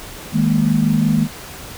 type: chord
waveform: sine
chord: D# suspended fourth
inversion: none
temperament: equal with one note detuned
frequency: 158.19 / 207.7 / 233.1 Hz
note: D#3 / G#3 / A#3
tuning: +29 / 0 / 0 cents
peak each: -17 dBFS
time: 0.32-1.28 s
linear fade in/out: 50 ms
effects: pink hiss -34 dBFS RMS until 1.77 s